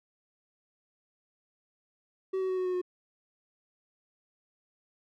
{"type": "tone with pitch steps", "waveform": "triangle", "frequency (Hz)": [380, 376.3, 372.6, 369, 365.4, 361.8], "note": ["F#4", "F#4", "F#4", "F#4", "F#4", "F#4"], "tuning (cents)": [46, 29, 12, -5, -22, -39], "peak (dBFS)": -26, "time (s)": [2.33, 2.816], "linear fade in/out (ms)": 10, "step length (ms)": 81, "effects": []}